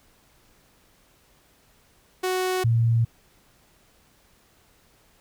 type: tone pair in turn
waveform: sawtooth / sine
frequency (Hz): 370 / 115.5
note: F#4 / A#2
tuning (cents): 0 / -16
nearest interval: octave + minor sixth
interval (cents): 2016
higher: first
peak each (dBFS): -19 / -17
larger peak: second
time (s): 2.23-2.64 / 2.64-3.05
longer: neither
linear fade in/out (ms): 10
effects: pink hiss -60 dBFS RMS until 5.2 s